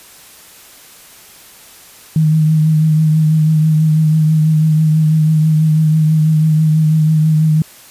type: tone with vibrato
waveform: sine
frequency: 156.1 Hz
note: D#3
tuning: 6 cents sharp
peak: -8 dBFS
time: 2.16-7.62 s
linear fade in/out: 2 ms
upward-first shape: triangle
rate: 6.1 Hz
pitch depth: 32 cents each way
effects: white hiss -40 dBFS RMS until 7.9 s + resampled to 32000 Hz